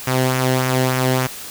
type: tone with flanger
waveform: sawtooth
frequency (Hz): 129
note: C3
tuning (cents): -24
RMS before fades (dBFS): -18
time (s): 0.07-1.27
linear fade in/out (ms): 5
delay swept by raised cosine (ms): 0.23 to 0.86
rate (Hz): 3.4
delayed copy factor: -0.5
effects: white hiss -33 dBFS RMS until 1.5 s